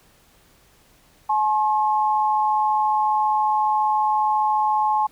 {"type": "tone pair together", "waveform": "sine", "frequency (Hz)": [853.2, 1075], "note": ["G#5", "C6"], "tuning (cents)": [46, 47], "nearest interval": "major third", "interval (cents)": 401, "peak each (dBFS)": [-18, -23], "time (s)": [1.29, 5.07], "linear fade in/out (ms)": 10, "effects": ["pink hiss -56 dBFS RMS until 5.11 s"]}